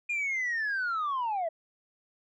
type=linear sweep; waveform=sine; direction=down; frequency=2442 to 630 Hz; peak=-26 dBFS; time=0.09-1.49 s; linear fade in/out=10 ms; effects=tanh soft clip ceiling -26 dBFS